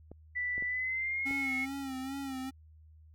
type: clicks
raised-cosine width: 2 ms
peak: -33 dBFS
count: 4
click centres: 0.116 / 0.58 / 0.624 / 1.31 s
type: tone with pitch glide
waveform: sine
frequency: 1975.5 to 2179 Hz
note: B6 to C#7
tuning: 0 to -30 cents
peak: -31 dBFS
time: 0.35-1.66 s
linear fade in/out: 20 ms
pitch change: +170 cents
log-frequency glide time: 0.66-1.31 s
type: tone with vibrato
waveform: square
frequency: 268.4 Hz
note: C4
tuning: 44 cents sharp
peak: -37 dBFS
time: 1.25-2.51 s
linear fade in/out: 20 ms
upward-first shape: sine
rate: 2.4 Hz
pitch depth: 58 cents each way
effects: added 78 Hz sine -54 dBFS peak until 3.14 s